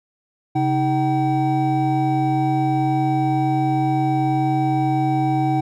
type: tone cluster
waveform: triangle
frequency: 135 / 315.7 / 763 Hz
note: C#3 / D#4 / G5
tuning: -45 / +25 / -47 cents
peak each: -19 dBFS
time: 0.55-5.61 s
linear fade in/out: 10 ms
effects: none